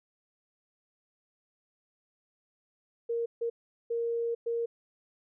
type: tone bursts at uneven times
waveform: sine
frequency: 466.2 Hz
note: A#4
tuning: in tune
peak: -28 dBFS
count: 4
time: 3.09-3.26 / 3.41-3.5 / 3.9-4.35 / 4.46-4.66 s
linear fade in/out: 10 ms
effects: none